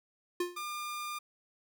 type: tone with exponential decay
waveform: square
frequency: 353.4 Hz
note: F4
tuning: 21 cents sharp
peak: -28 dBFS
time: 0.4-0.64 s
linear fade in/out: 5 ms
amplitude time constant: 51 ms
type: tone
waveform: sawtooth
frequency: 1203 Hz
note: D6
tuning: 41 cents sharp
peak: -33 dBFS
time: 0.56-1.19 s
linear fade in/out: 10 ms
effects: none